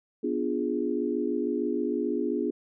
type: chord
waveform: sine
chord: B diminished seventh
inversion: none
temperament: equal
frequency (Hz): 246.9 / 293.7 / 349.2 / 415.3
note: B3 / D4 / F4 / Ab4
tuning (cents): 0 / 0 / 0 / 0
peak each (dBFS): -31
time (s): 0.23-2.51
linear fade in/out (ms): 10
effects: none